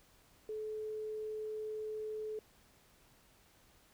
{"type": "tone", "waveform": "sine", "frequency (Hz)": 431.2, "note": "A4", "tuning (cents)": -35, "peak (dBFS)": -38, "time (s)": [0.49, 2.39], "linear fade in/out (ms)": 2, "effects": ["pink hiss -66 dBFS RMS until 3.93 s"]}